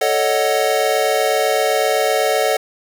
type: chord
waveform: square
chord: D# half-diminished seventh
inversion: second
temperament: equal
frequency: 440 / 554.4 / 622.3 / 740 Hz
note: A4 / C#5 / D#5 / F#5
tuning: 0 / 0 / 0 / 0 cents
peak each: -21 dBFS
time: 0.01-2.57 s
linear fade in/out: 5 ms
effects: none